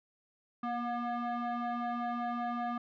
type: tone with frequency modulation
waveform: sine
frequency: 242.6 Hz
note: B3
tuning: 31 cents flat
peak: -30 dBFS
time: 0.63-2.78 s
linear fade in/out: 5 ms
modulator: 480 Hz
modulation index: 2.2
effects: tanh soft clip ceiling -31 dBFS